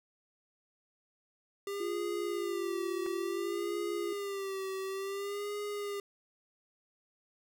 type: tone with vibrato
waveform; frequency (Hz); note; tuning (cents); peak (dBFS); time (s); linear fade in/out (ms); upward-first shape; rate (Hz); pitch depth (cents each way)
square; 397.7; G4; +25; -36; 1.67-6; 2; sine; 0.57; 66
type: tone with pitch glide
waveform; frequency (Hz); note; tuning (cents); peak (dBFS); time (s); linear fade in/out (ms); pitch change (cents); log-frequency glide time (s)
sine; 349.2 to 346.8; F4 to F4; 0 to -12; -35; 1.8-4.13; 5; -12; 2.5-2.76
type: clicks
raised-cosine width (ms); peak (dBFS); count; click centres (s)
0.5; -34; 2; 3.061 / 3.065
effects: none